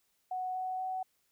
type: tone with pitch steps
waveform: sine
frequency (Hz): 740 / 744.7 / 749.5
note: F#5 / F#5 / F#5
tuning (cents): 0 / +11 / +22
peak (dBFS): -33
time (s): 0.31-1.03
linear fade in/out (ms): 5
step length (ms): 240
effects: white hiss -75 dBFS RMS until 1.31 s